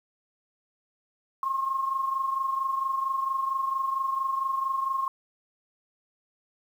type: tone pair together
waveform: sine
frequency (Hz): 1070 / 1094.4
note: C6 / C#6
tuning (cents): +38 / -23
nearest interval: unison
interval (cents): 39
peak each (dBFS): -26 / -33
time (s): 1.43-5.08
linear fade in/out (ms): 2
effects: 9-bit